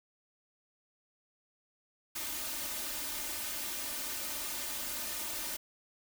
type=noise with comb filter; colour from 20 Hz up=white; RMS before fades=-38 dBFS; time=2.15-5.57 s; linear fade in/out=10 ms; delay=3.3 ms; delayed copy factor=+0.95; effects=none